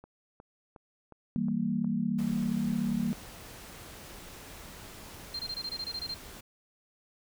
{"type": "click train", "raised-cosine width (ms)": 1, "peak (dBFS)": -35, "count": 7, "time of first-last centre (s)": [0.04, 2.206], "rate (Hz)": 2.77}
{"type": "chord", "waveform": "sine", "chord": "E diminished", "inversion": "none", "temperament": "equal with one note detuned", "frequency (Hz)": [163.2, 196, 233.1], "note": ["E3", "G3", "Bb3"], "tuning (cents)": [-17, 0, 0], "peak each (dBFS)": [-35, -31, -30], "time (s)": [1.36, 3.13], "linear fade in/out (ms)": 0}
{"type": "noise", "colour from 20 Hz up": "pink", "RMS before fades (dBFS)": -47, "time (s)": [2.18, 6.41], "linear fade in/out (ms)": 10}
{"type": "tone bursts", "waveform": "sine", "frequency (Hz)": 4178, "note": "C8", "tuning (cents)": -3, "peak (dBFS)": -33, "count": 11, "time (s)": [5.34, 6.143], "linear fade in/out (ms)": 5, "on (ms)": 53, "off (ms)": 22}
{"effects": []}